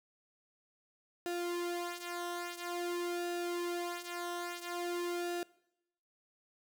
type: tone with flanger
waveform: sawtooth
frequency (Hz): 349.2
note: F4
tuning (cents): 0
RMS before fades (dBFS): -38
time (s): 1.26-5.43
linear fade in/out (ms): 0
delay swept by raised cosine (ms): 0.9 to 3.3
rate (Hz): 0.49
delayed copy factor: -0.7
effects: noise-tail reverb RT60 0.8 s tail -22 dB re dry